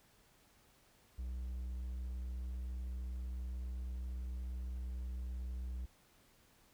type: tone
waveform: triangle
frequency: 62.2 Hz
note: B1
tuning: 13 cents sharp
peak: -37 dBFS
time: 1.18-5.86 s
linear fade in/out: 10 ms
effects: pink hiss -68 dBFS RMS until 6.73 s